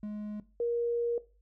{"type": "tone pair in turn", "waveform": ["triangle", "sine"], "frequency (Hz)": [210, 472.3], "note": ["G#3", "A#4"], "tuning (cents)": [19, 23], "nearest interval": "octave + major second", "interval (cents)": 1404, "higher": "second", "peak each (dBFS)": [-33, -27], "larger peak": "second", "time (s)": [[0.03, 0.4], [0.6, 1.18]], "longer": "second", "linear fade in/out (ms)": 2, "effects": ["noise-tail reverb RT60 0.3 s tail -17 dB re dry", "added 50 Hz sine -62 dBFS peak until 1.41 s"]}